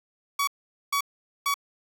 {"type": "tone bursts", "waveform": "sawtooth", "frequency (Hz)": 1131, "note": "C#6", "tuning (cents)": 34, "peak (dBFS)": -19, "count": 3, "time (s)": [0.39, 1.542], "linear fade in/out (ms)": 5, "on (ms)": 84, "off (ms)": 450, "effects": ["8-bit"]}